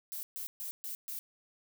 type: noise bursts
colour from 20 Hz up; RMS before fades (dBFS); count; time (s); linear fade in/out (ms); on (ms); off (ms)
violet; -40; 5; 0.12-1.19; 0; 110; 130
effects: none